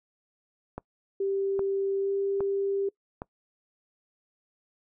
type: click train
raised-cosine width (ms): 1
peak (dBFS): -21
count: 4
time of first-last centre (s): 0.78-3.219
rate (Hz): 1.23
type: tone with pitch glide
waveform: sine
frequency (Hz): 392 to 395.2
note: G4 to G4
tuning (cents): 0 to +14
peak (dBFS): -25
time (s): 1.2-2.89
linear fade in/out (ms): 5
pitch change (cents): +14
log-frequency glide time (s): 2-2.11
effects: noise-tail reverb RT60 0.1 s tail -24 dB re dry